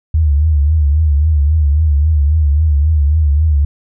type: tone with vibrato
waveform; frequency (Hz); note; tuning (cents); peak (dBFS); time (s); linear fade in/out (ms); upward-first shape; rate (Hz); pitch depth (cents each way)
sine; 75.2; D2; +42; -8; 0.14-3.65; 5; triangle; 3.7; 130
effects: none